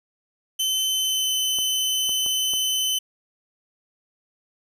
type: tone with pitch glide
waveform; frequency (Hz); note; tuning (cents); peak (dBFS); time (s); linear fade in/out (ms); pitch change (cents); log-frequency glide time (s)
sawtooth; 3061 to 3042; G7 to F#7; -42 to +47; -18; 0.59-2.99; 10; -11; 0.96-1.32
type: clicks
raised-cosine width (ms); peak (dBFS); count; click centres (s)
1; -25; 4; 1.587 / 2.093 / 2.263 / 2.536
effects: none